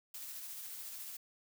blue noise with tremolo, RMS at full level -45 dBFS, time 0.14-1.17 s, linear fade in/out 5 ms, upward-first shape sine, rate 14 Hz, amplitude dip 25%, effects none

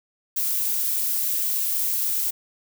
violet noise, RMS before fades -24 dBFS, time 0.36-2.31 s, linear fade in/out 10 ms, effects none

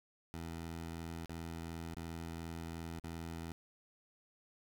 15% pulse tone with dropouts, 82.8 Hz, E2, 8 cents sharp, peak -36 dBFS, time 0.34-3.52 s, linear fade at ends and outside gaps 0 ms, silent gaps 1.258-1.295 / 1.945-1.967 / 2.997-3.039 s, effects none

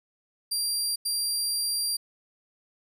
25% pulse tone bursts at uneven times, 4744 Hz, D8, 17 cents sharp, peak -21 dBFS, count 2, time 0.51-0.96 / 1.05-1.97 s, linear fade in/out 10 ms, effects none

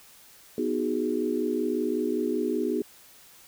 sine chord, G# minor seventh, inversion first, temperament equal, 246.9 / 311.1 / 370 / 415.3 Hz, B3 / D#4 / F#4 / G#4, 0 / 0 / 0 / 0 cents, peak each -30 dBFS, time 0.58-2.82 s, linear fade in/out 2 ms, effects white hiss -53 dBFS RMS until 3.47 s

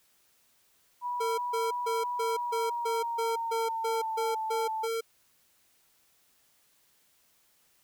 sine tone with pitch glide, 976 to 879.6 Hz, B5 to A5, -21 to -1 cents, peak -30 dBFS, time 1.01-4.88 s, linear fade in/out 50 ms, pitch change -180 cents, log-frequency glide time 2.22-4.28 s
square tone bursts, 454.7 Hz, A#4, 43 cents flat, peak -30 dBFS, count 12, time 1.2-5.01 s, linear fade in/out 10 ms, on 180 ms, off 150 ms
effects white hiss -67 dBFS RMS until 7.83 s

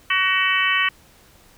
harmonic tone, 376.7 Hz, F#4, 31 cents sharp, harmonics 3 / 4 / 5 / 6 / 7 / 8, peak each -24 / -27 / -21 / -25 / -24 / -24 dBFS, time 0.1-0.89 s, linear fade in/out 5 ms, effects pink hiss -52 dBFS RMS until 1.57 s

